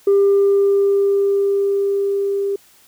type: tone with level ramp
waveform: sine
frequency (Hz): 398.1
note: G4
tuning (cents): +27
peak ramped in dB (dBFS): -8 to -17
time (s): 0.07-2.56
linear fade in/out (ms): 5
effects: tanh soft clip ceiling -8 dBFS + white hiss -51 dBFS RMS until 2.87 s